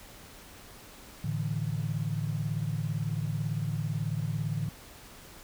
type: chord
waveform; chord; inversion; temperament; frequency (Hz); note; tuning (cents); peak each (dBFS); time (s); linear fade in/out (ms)
sine; A suspended fourth; none; equal; 110 / 146.83 / 164.81; A2 / D3 / E3; 0 / 0 / 0; -33 / -32 / -35; 1.24-4.69; 5
effects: pink hiss -50 dBFS RMS until 5.43 s